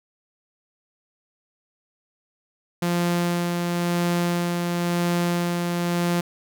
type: tone with tremolo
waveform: sawtooth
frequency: 173.7 Hz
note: F3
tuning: 9 cents flat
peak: -16 dBFS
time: 2.82-6.21 s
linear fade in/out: 5 ms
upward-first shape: sine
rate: 0.97 Hz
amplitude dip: 30%
effects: none